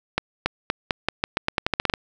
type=accelerating click train; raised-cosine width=0.3 ms; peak=-4 dBFS; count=15; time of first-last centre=0.18-1.938 s; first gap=280 ms; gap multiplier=0.86; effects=none